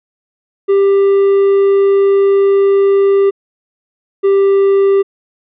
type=tone pair in turn; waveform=triangle; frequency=395.2 / 393.7 Hz; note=G4 / G4; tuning=+14 / +8 cents; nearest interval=unison; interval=6 cents; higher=first; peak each=-5 dBFS; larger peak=neither; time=0.68-3.31 / 4.23-5.03 s; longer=first; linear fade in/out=20 ms; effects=resampled to 8000 Hz